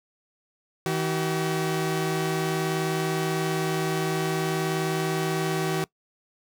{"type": "tone pair together", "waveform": "sawtooth", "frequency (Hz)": [160, 380.5], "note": ["D#3", "F#4"], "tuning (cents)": [49, 48], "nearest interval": "octave + minor third", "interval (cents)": 1499, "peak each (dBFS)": -23, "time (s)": [0.86, 5.84], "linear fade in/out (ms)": 0, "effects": ["noise-tail reverb RT60 0.1 s tail -22 dB re dry"]}